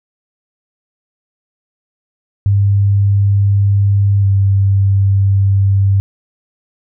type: tone pair in turn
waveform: sine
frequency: 100 / 98.23 Hz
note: G2 / G2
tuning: +35 / +4 cents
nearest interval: unison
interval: 31 cents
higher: first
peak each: -8 dBFS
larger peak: neither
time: 2.46-4.23 / 4.23-6 s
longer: neither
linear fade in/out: 0 ms
effects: none